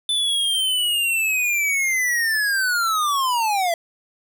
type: linear sweep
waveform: square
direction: down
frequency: 3520 to 659.3 Hz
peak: -19 dBFS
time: 0.09-3.74 s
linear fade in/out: 2 ms
effects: none